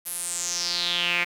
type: tone with band-pass filter sweep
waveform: sawtooth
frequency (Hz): 174.61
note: F3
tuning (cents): 0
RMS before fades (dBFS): -27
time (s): 0.05-1.25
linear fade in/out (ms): 20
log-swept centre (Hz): 12000 to 2200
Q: 5.2
effects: 8-bit